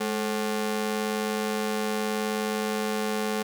sawtooth ring-modulated tone, 323.2 Hz, E4, 34 cents flat, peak -19 dBFS, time 0-3.43 s, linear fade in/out 10 ms, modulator 112 Hz, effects none

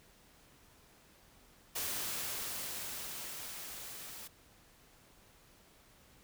white noise with level ramp, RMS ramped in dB -37 to -48 dBFS, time 1.75-4.28 s, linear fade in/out 10 ms, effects pink hiss -63 dBFS RMS until 6.23 s

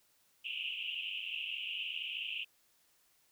white band-pass noise, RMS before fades -40 dBFS, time 0.44-2.45 s, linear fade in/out 20 ms, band 2600 to 3000 Hz, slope 96 dB/octave, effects white hiss -71 dBFS RMS until 3.31 s

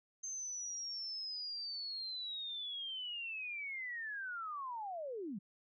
sine linear sweep, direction down, 6330 to 174.61 Hz, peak -40 dBFS, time 0.23-5.39 s, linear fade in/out 10 ms, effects none

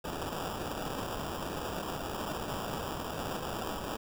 white noise with sample-and-hold, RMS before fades -37 dBFS, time 0.04-3.97 s, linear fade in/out 10 ms, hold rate 2100 Hz, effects none

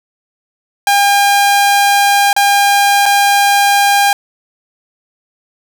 sawtooth tone with dropouts, 805 Hz, G5, 46 cents sharp, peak -4 dBFS, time 0.87-4.13 s, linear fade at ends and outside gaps 2 ms, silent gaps 2.33-2.364 / 3.057-3.061 s, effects none

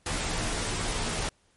pink noise with comb filter, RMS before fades -30 dBFS, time 0.06-1.29 s, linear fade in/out 2 ms, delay 15 ms, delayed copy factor -0.8, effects pink hiss -66 dBFS RMS until 1.56 s + MP3 48 kbps

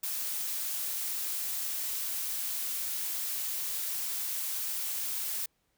blue noise, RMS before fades -34 dBFS, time 0.03-5.46 s, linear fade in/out 5 ms, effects pink hiss -75 dBFS RMS until 5.77 s

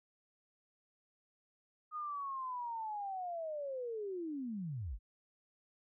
sine linear sweep, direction down, 1244.5 to 37.94 Hz, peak -38 dBFS, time 1.91-4.99 s, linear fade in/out 50 ms, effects none

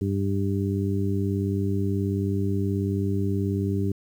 harmonic tone, 98.6 Hz, G2, 11 cents sharp, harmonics 1 / 2 / 3 / 4, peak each -25 / -28 / -30 / -31 dBFS, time 0.01-3.92 s, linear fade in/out 5 ms, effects 9-bit

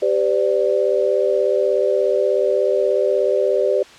sine chord, G suspended fourth, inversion none, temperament equal with one note detuned, 392 / 510.7 / 587.3 Hz, G4 / C5 / D5, 0 / -42 / 0 cents, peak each -19 dBFS, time 0.02-3.83 s, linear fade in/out 5 ms, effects white hiss -43 dBFS RMS until 3.98 s + low-pass 5000 Hz 12 dB/octave

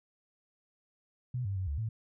sine tone with pitch steps, 124.9 / 98.3 / 93.8 / 71.9 / 111 Hz, B2 / G2 / F#2 / D2 / A2, +20 / +5 / +24 / -36 / +16 cents, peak -31 dBFS, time 1.34-1.89 s, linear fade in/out 5 ms, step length 110 ms, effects none

